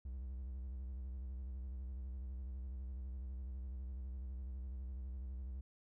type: tone with vibrato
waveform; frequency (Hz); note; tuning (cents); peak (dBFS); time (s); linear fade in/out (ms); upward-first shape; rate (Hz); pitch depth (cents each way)
triangle; 64.1; C2; -35; -40; 0.05-5.61; 5; square; 12; 85
effects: none